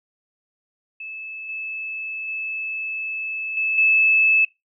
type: tone with level steps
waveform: sine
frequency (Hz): 2612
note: E7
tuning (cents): -17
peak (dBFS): -31 / -27 / -25 / -19 / -13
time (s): 1-4.45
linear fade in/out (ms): 5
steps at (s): 1.49 / 2.28 / 3.57 / 3.78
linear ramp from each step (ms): 2
effects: noise-tail reverb RT60 0.2 s tail -20 dB re dry